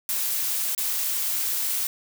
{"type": "noise with dropouts", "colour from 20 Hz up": "blue", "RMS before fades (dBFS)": -26, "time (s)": [0.09, 1.87], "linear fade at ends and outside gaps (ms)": 1, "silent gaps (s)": [0.749, 0.778], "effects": []}